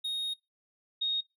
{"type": "tone pair in turn", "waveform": ["triangle", "sine"], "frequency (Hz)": [3729, 3729], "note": ["A#7", "A#7"], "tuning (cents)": [0, 0], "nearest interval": "unison", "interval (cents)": 0, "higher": "neither", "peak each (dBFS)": [-29, -27], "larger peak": "second", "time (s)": [[0.04, 0.34], [1.01, 1.21]], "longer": "first", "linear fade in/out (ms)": 10, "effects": ["noise-tail reverb RT60 0.2 s tail -24 dB re dry"]}